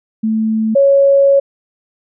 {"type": "tone pair in turn", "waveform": "sine", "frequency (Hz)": [220, 554.4], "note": ["A3", "C#5"], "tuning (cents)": [0, 0], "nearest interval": "octave + major third", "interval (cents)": 1600, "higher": "second", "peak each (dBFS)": [-12, -6], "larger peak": "second", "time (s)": [[0.23, 0.75], [0.75, 1.4]], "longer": "second", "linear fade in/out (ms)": 10, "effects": []}